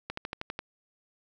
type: slowing click train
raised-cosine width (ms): 0.3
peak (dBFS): -18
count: 7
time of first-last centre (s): 0.1-0.591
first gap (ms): 74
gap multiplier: 1.04
effects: none